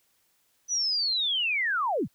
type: linear sweep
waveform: sine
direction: down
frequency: 6010 to 69.3 Hz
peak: -24 dBFS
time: 0.68-2.08 s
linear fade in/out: 50 ms
effects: white hiss -69 dBFS RMS until 2.14 s